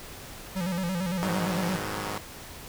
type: tone with vibrato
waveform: square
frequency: 180.4 Hz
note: F#3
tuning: 44 cents flat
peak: -28 dBFS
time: 0.55-1.78 s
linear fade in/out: 20 ms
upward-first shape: square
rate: 8.8 Hz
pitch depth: 87 cents each way
type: chord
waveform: 5% pulse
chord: G# minor seventh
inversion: none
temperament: equal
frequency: 103.83 / 123.47 / 155.56 / 185 Hz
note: G#2 / B2 / D#3 / F#3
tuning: 0 / 0 / 0 / 0 cents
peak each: -23 / -28 / -26 / -26 dBFS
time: 1.23-2.18 s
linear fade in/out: 0 ms
effects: pink hiss -43 dBFS RMS until 2.68 s